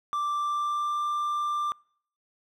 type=tone with pitch glide; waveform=triangle; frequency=1174.7 to 1185.6 Hz; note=D6 to D6; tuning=0 to +16 cents; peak=-24 dBFS; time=0.13-1.72 s; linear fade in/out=0 ms; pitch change=+16 cents; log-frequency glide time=0.34-1.03 s; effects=noise-tail reverb RT60 0.6 s tail -26 dB re dry